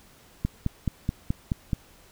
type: click train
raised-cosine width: 5 ms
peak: -12 dBFS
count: 7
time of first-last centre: 0.45-1.732 s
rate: 4.68 Hz
effects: pink hiss -55 dBFS RMS until 2.11 s